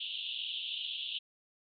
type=band-pass noise; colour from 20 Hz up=pink; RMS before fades=-39 dBFS; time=0-1.19 s; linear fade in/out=10 ms; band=2800 to 3700 Hz; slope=96 dB/octave; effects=none